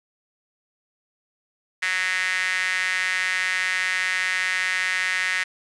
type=tone with high-pass filter; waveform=sawtooth; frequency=185 Hz; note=F#3; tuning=in tune; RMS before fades=-24 dBFS; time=1.82-5.44 s; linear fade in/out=10 ms; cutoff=1900 Hz; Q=5.5; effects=resampled to 22050 Hz